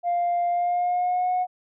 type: tone with pitch glide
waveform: sine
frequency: 699 to 729.5 Hz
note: F5 to F#5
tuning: +1 to -25 cents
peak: -19 dBFS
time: 0.03-1.47 s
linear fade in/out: 50 ms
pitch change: +74 cents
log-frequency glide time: 0.49-1.31 s
effects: tanh soft clip ceiling -18 dBFS